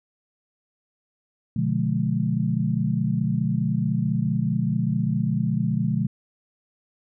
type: chord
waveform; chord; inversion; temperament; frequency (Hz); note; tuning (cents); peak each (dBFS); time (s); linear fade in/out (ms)
sine; B diminished seventh; none; just; 123.47 / 148.16 / 177.8 / 213.4; B2 / D3 / F3 / Ab3; 0 / +16 / +31 / +47; -26; 1.56-6.07; 5
effects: none